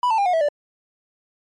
triangle tone with pitch steps, 987 / 889.5 / 801.7 / 722.5 / 651.2 / 586.9 Hz, B5 / A5 / G5 / F#5 / E5 / D5, -1 / +19 / +39 / -41 / -21 / -1 cents, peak -14 dBFS, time 0.03-0.486 s, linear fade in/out 2 ms, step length 76 ms, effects MP3 48 kbps

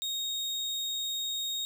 35% pulse tone, 3729 Hz, A#7, in tune, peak -29 dBFS, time 0.02-1.65 s, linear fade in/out 0 ms, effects none

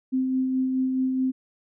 sine tone with tremolo, 260 Hz, C4, 11 cents flat, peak -20 dBFS, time 0.12-1.32 s, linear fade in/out 20 ms, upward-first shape sine, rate 4.7 Hz, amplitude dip 30%, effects none

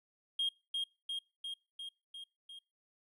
triangle tone with echo, 3237 Hz, G#7, 45 cents flat, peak -28 dBFS, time 0.39-0.49 s, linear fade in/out 5 ms, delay 350 ms, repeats 6, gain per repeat -3 dB, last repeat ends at 2.59 s, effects noise-tail reverb RT60 0.3 s tail -26 dB re dry + tanh soft clip ceiling -26 dBFS

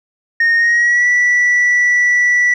sine tone with pitch glide, 1848 to 1957.9 Hz, A#6 to B6, -16 to -16 cents, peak -7 dBFS, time 0.4-2.54 s, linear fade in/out 5 ms, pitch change +100 cents, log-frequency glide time 0.57-1.07 s, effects tanh soft clip ceiling -8 dBFS

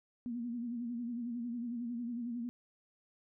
sine tone with vibrato, 238.1 Hz, A#3, 37 cents sharp, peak -36 dBFS, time 0.26-2.49 s, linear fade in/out 0 ms, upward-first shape sine, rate 11 Hz, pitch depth 64 cents each way, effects none

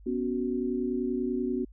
sine chord, B suspended second, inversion none, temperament equal, 246.9 / 277.2 / 370 Hz, B3 / C#4 / F#4, 0 / 0 / 0 cents, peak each -30 / -33 / -31 dBFS, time 0.06-1.65 s, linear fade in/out 10 ms, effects added 50 Hz sine -48 dBFS peak until 1.72 s

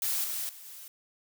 blue noise with level steps, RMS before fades -30 / -34 / -48 / -46 dBFS, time 0.02-0.88 s, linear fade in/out 2 ms, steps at 0.24 / 0.49 / 0.65 s, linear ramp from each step 2 ms, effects none

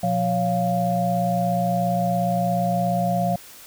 sine tone cluster, 121.9 / 179 / 559 / 697 Hz, B2 / F3 / C#5 / F5, -22 / +43 / +14 / -4 cents, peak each -29 / -23 / -29 / -22 dBFS, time 0.03-3.36 s, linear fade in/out 5 ms, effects white hiss -44 dBFS RMS until 3.66 s

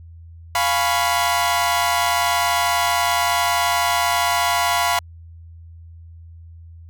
sawtooth chord, C# dominant seventh, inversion first, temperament equal, 698.5 / 830.6 / 987.8 / 1108.7 Hz, E#5 / G#5 / B5 / C#6, 0 / 0 / 0 / 0 cents, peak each -17 / -23 / -17 / -22 dBFS, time 0.55-4.99 s, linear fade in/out 2 ms, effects added 83 Hz sine -38 dBFS peak until 6.89 s

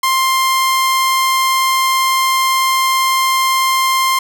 sawtooth tone, 1053 Hz, C6, 11 cents sharp, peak -8 dBFS, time 0.03-4.19 s, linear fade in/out 5 ms, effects none

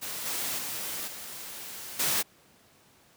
white noise with level steps, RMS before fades -36 / -32 / -35 / -41 / -27 dBFS, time 0.01-2.23 s, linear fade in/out 20 ms, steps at 0.25 / 0.58 / 1.07 / 1.99 s, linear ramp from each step 10 ms, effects pink hiss -60 dBFS RMS until 3.16 s + high-pass 100 Hz 12 dB/octave

